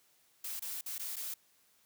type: noise with dropouts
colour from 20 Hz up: blue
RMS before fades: -40 dBFS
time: 0.44-1.34 s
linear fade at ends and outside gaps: 5 ms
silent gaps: 0.596-0.62 / 0.811-0.86 / 0.982-0.994 / 1.159-1.165 s
effects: white hiss -69 dBFS RMS until 1.85 s + high-pass 80 Hz 12 dB/octave